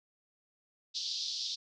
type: band-pass noise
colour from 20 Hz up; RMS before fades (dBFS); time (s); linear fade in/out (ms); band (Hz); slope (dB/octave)
white; -37; 0.94-1.56; 20; 3500 to 5300; 48
effects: none